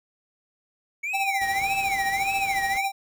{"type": "tone with vibrato", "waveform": "triangle", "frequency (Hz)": 2217, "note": "C#7", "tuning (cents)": 0, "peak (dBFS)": -25, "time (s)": [1.03, 2.86], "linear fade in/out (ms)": 10, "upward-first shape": "sine", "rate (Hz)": 1.7, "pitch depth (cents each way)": 290}
{"type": "tone with tremolo", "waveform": "square", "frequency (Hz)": 784, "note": "G5", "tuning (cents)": 0, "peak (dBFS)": -23, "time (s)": [1.13, 2.92], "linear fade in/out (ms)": 20, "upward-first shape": "sine", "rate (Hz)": 14, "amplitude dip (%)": 60}
{"type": "noise", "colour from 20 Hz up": "pink", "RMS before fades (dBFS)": -42, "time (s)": [1.41, 2.78], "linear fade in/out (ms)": 5}
{"effects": []}